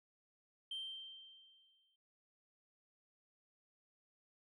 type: tone with exponential decay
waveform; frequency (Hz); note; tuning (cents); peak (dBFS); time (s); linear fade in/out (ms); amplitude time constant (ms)
sine; 3138; G7; +1; -38; 0.71-1.96; 5; 270
effects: noise-tail reverb RT60 0.5 s tail -17 dB re dry + tanh soft clip ceiling -39 dBFS